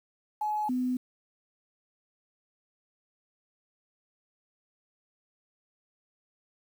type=tone pair in turn; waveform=sine; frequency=848 / 252.1 Hz; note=G#5 / B3; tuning=+36 / +36 cents; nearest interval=octave + major sixth; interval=2100 cents; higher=first; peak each=-27 / -26 dBFS; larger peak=second; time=0.41-0.69 / 0.69-0.97 s; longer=neither; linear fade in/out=5 ms; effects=9-bit